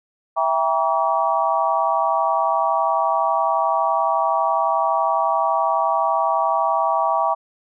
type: chord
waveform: sine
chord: E diminished seventh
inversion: none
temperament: just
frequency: 659.3 / 791.1 / 949.3 / 1139.2 Hz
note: E5 / G5 / Bb5 / Db6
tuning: 0 / +16 / +31 / +47 cents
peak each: -22 dBFS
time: 0.36-7.35 s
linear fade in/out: 20 ms
effects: none